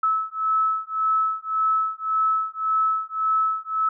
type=beating tone pair; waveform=sine; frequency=1300 / 1301.8 Hz; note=E6 / E6; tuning=-24 / -22 cents; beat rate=1.8 Hz; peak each=-23 dBFS; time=0.03-3.89 s; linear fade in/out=5 ms; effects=none